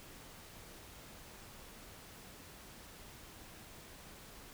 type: silence
effects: pink hiss -54 dBFS RMS until 4.53 s